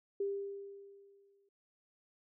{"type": "tone with exponential decay", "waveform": "sine", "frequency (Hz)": 398.2, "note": "G4", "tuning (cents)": 27, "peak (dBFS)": -31, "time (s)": [0.2, 1.49], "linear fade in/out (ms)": 5, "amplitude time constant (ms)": 280, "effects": []}